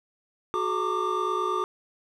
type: tone cluster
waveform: triangle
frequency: 368.8 / 426.5 / 913 / 1146 / 1195 Hz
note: F#4 / G#4 / A#5 / D6 / D6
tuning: -6 / +46 / -36 / -43 / +30 cents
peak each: -28 / -31 / -34 / -31 / -26 dBFS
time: 0.54-1.64 s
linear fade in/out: 0 ms
effects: none